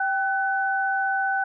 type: tone pair together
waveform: sine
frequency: 780 / 1502.5 Hz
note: G5 / F#6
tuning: -9 / +26 cents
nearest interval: major seventh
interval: 1135 cents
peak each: -24 dBFS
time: 0-1.44 s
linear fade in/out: 5 ms
effects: none